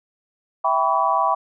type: chord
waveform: sine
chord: C# half-diminished seventh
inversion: first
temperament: equal with one note detuned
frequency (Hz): 659.3 / 784 / 987.8 / 1134.6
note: E5 / G5 / B5 / C#6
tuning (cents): 0 / 0 / 0 / +40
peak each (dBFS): -24 / -22 / -21 / -21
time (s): 0.64-1.35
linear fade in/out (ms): 10
effects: none

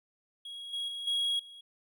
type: tone with level steps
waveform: triangle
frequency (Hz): 3309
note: G#7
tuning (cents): -7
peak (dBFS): -39 / -31 / -35 / -26 / -46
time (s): 0.45-1.61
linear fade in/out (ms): 5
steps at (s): 0.73 / 0.88 / 1.07 / 1.39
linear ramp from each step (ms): 5
effects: none

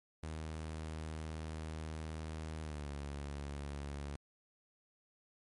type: tone with pitch glide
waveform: sawtooth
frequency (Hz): 78.7 to 71.34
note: D#2 to D2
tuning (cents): +20 to -50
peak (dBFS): -37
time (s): 0.23-4.16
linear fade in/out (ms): 0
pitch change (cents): -170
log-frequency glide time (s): 2.62-2.89
effects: MP3 48 kbps

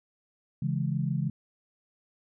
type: chord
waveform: sine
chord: C# minor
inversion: none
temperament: equal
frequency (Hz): 138.59 / 164.81 / 207.7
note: C#3 / E3 / G#3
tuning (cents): 0 / 0 / 0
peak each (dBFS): -29 / -30 / -34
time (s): 0.62-1.3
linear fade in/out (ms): 5
effects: none

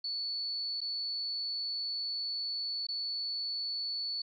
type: tone with dropouts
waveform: sine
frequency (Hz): 4445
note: C#8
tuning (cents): +4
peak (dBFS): -33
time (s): 0.04-4.22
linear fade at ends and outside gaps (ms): 5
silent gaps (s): 0.806-0.814 / 2.869-2.886
effects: none

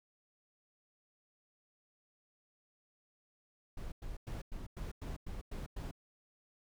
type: noise bursts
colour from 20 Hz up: brown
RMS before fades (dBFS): -42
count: 9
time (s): 3.77-5.912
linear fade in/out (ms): 5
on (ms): 150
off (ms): 99
effects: none

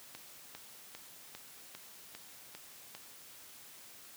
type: click train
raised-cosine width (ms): 0.2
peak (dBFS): -28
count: 8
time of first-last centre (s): 0.15-2.95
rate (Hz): 2.5
effects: white hiss -54 dBFS RMS until 4.16 s + high-pass 80 Hz 12 dB/octave

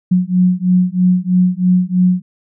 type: beating tone pair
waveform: sine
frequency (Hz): 180.2 / 183.3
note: F#3 / F#3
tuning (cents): -45 / -16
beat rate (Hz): 3.1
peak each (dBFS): -13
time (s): 0.11-2.22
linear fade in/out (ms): 10
effects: none

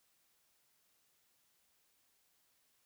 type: silence
effects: white hiss -75 dBFS RMS until 2.85 s

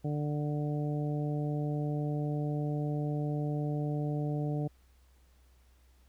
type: harmonic tone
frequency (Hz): 148.1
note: D3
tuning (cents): +15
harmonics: 1 / 2 / 3 / 4 / 5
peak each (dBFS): -31 / -37 / -41 / -43 / -45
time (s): 0.04-4.68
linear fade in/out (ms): 10
effects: added 63 Hz sine -60 dBFS peak until 6.08 s + pink hiss -70 dBFS RMS until 6.08 s

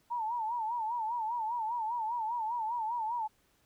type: tone with vibrato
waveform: sine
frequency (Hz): 915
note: A#5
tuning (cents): -32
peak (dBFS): -31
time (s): 0.1-3.28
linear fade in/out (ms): 20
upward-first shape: sine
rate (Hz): 5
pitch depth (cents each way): 110
effects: pink hiss -70 dBFS RMS until 3.65 s

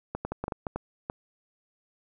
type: clicks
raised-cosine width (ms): 1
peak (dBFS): -17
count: 9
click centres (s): 0.15 / 0.25 / 0.32 / 0.44 / 0.481 / 0.522 / 0.668 / 0.76 / 1.099
effects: none

